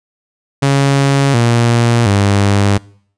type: tone with pitch steps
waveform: sawtooth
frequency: 138.59 / 117.89 / 100.29 Hz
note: C#3 / A#2 / G2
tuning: 0 / +20 / +40 cents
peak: -5 dBFS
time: 0.62-2.78 s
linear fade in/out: 10 ms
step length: 720 ms
effects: noise-tail reverb RT60 0.6 s tail -24 dB re dry + resampled to 22050 Hz